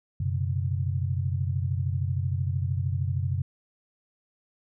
sine chord, F# suspended fourth, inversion none, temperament equal with one note detuned, 92.5 / 125.48 / 138.59 Hz, F#2 / B2 / C#3, 0 / +28 / 0 cents, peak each -27 / -30 / -31 dBFS, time 0.2-3.42 s, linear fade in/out 5 ms, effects none

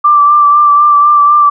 sine tone with vibrato, 1174.7 Hz, D6, in tune, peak -3 dBFS, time 0.04-1.5 s, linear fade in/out 10 ms, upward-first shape sine, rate 4 Hz, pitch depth 23 cents each way, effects none

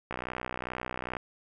click train, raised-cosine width 0.5 ms, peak -19 dBFS, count 67, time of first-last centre 0.11-1.168 s, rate 62.4 Hz, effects none

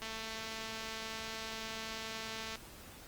click train, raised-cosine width 0.2 ms, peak -25 dBFS, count 564, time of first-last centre 0.02-2.556 s, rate 222 Hz, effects pink hiss -53 dBFS RMS until 3.07 s + Opus 24 kbps

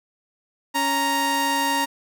sawtooth tone pair together, 278.6 / 932.3 Hz, C#4 / A#5, +9 / 0 cents, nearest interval octave + major sixth, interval 2091 cents, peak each -23 / -17 dBFS, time 0.74-1.86 s, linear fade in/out 20 ms, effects none

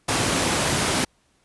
pink high-pass noise, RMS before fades -22 dBFS, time 0.08-1.05 s, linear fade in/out 10 ms, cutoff 100 Hz, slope 12 dB/octave, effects pink hiss -64 dBFS RMS until 1.44 s + resampled to 24000 Hz

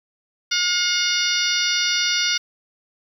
harmonic tone with a mistuned harmonic, 716 Hz, F5, 43 cents sharp, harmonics 2 / 3 / 4 / 5 / 6 / 7 / 8, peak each -26 / -26 / -26 / -26 / -26 / -26 / -26 dBFS, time 0.51-2.38 s, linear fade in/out 10 ms, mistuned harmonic 6, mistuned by +71 cents, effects 8-bit

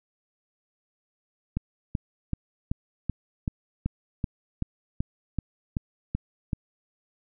click train, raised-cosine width 5 ms, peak -14 dBFS, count 14, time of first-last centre 1.57-6.532 s, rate 2.62 Hz, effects none

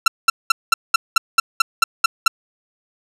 sawtooth tone bursts, 1352 Hz, E6, 43 cents sharp, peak -5 dBFS, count 11, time 0.06-2.28 s, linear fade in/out 5 ms, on 20 ms, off 200 ms, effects low-pass 11000 Hz 12 dB/octave

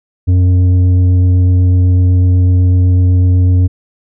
sine tone with tanh clipping, 90.8 Hz, F#2, 32 cents flat, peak -7 dBFS, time 0.27-3.68 s, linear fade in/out 20 ms, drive 7 dB, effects none

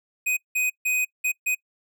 square tone bursts at uneven times, 2500 Hz, D#7, 8 cents sharp, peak -22 dBFS, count 5, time 0.26-0.37 / 0.55-0.7 / 0.85-1.05 / 1.24-1.32 / 1.46-1.55 s, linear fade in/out 10 ms, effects noise-tail reverb RT60 0.1 s tail -23 dB re dry

